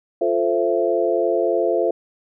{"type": "chord", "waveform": "sine", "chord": "F major seventh", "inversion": "none", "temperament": "equal with one note detuned", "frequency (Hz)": [349.2, 440, 523.3, 668.5], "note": ["F4", "A4", "C5", "E5"], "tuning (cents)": [0, 0, 0, 24], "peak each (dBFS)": -22, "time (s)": [0.21, 1.91], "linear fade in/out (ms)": 5, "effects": []}